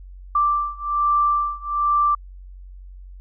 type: beating tone pair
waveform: sine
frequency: 1174.7 / 1175.9 Hz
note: D6 / D6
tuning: 0 / +2 cents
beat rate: 1.2 Hz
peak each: -20 / -21 dBFS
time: 0.35-2.15 s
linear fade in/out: 5 ms
effects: added 46 Hz sine -37 dBFS peak until 3.2 s